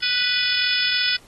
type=harmonic tone with a mistuned harmonic; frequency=493.9 Hz; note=B4; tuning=in tune; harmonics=3 / 4 / 5 / 6 / 7 / 8 / 9 / 10; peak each=-27 / -30 / -27 / -29 / -26 / -37 / -29 / -25 dBFS; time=0.02-1.17 s; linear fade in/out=10 ms; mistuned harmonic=10; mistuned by=+50 cents; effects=pink hiss -52 dBFS RMS until 1.27 s + AAC 32 kbps